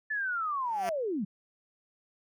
sine linear sweep, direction down, 1757 to 174.6 Hz, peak -29 dBFS, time 0.1-1.25 s, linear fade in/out 10 ms
5% pulse tone with exponential growth, 193.6 Hz, G3, 21 cents flat, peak -22 dBFS, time 0.6-0.89 s, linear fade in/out 0 ms, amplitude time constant 61 ms
effects none

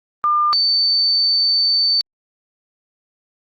sine tone pair in turn, 1200 / 4544 Hz, D6 / C#8, +37 / +42 cents, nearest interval octave + major seventh, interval 2305 cents, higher second, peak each -13 dBFS, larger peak neither, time 0.24-0.53 / 0.53-2.01 s, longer second, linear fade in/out 0 ms, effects Opus 32 kbps

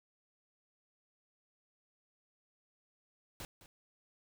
pink noise with echo, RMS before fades -45 dBFS, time 3.4-3.45 s, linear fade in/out 0 ms, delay 210 ms, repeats 1, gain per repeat -14 dB, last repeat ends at 3.66 s, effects none

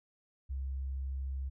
sine tone, 66.9 Hz, C2, 39 cents sharp, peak -34 dBFS, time 0.49-1.5 s, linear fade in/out 20 ms, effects none

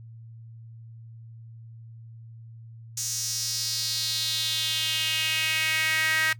sawtooth tone with high-pass filter sweep, 316.4 Hz, D#4, 29 cents sharp, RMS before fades -27 dBFS, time 2.97-6.33 s, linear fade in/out 5 ms, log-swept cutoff 6400 to 1800 Hz, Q 3.4, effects noise-tail reverb RT60 0.1 s tail -19 dB re dry + added 114 Hz sine -42 dBFS peak until 6.39 s

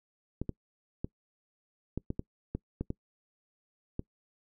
clicks, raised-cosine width 3 ms, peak -20 dBFS, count 10, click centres 0.416 / 0.493 / 1.045 / 1.976 / 2.104 / 2.194 / 2.55 / 2.81 / 2.904 / 3.994 s, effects noise-tail reverb RT60 0.1 s tail -24 dB re dry

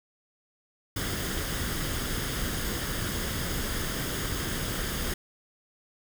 pink noise with comb filter, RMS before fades -31 dBFS, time 0.96-5.14 s, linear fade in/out 5 ms, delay 0.6 ms, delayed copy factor +0.5, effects none

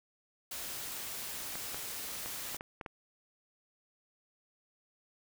white noise, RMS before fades -41 dBFS, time 0.51-2.57 s, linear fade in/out 5 ms
clicks, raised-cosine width 0.5 ms, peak -26 dBFS, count 7, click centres 1.555 / 1.745 / 2.26 / 2.546 / 2.609 / 2.812 / 2.862 s
effects none

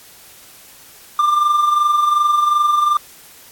triangle tone with amplitude modulation, 1192 Hz, D6, 25 cents sharp, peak -8 dBFS, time 1.19-2.97 s, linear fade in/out 2 ms, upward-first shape sine, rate 22.7 Hz, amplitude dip 50%, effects white hiss -43 dBFS RMS until 3.51 s + AAC 64 kbps

